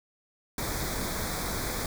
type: band-stop noise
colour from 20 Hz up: pink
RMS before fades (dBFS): -32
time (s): 0.58-1.86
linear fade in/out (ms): 2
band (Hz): 2400 to 3400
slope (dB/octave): 96
effects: none